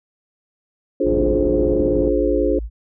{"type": "chord", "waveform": "sine", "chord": "D half-diminished seventh", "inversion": "none", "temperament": "just", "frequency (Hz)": [293.7, 352.4, 422.9, 528.6], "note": ["D4", "F4", "Ab4", "C5"], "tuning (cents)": [0, 16, 31, 18], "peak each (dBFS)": -21, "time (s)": [1, 2.59], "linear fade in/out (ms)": 5}
{"type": "tone", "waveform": "sine", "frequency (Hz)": 55, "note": "A1", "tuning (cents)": 0, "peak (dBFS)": -24, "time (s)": [1.03, 2.7], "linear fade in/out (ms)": 50}
{"type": "low-pass noise", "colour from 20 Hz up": "white", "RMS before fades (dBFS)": -26, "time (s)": [1.06, 2.09], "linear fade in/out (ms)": 5, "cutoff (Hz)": 430, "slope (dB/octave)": 24}
{"effects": []}